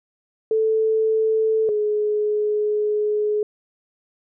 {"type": "tone pair in turn", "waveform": "sine", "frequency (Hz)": [440, 421.3], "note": ["A4", "G#4"], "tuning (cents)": [0, 25], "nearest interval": "minor second", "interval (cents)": 75, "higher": "first", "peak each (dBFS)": [-16, -18], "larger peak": "first", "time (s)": [[0.51, 1.69], [1.69, 3.43]], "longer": "second", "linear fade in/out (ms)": 2, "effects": []}